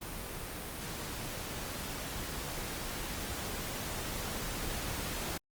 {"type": "noise with level ramp", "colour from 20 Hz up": "pink", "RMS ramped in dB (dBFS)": [-41, -37], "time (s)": [0.01, 5.38], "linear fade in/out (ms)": 10, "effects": ["Opus 32 kbps"]}